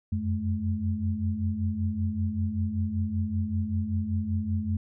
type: tone cluster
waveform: sine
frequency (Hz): 88.8 / 94 / 214.7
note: F2 / F#2 / A3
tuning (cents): +29 / +28 / -42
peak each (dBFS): -30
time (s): 0.12-4.77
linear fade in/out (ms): 5
effects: none